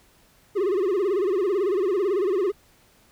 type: tone with vibrato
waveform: triangle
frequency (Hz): 384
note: G4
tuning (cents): -36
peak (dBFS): -18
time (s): 0.55-2.52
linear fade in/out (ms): 20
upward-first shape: sine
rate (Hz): 18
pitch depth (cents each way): 160
effects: pink hiss -58 dBFS RMS until 3.11 s